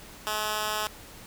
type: tone with high-pass filter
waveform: 10% pulse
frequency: 213.4 Hz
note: G#3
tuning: 47 cents sharp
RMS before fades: -30 dBFS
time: 0.27-0.87 s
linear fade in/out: 0 ms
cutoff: 860 Hz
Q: 0.55
effects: pink hiss -47 dBFS RMS until 1.26 s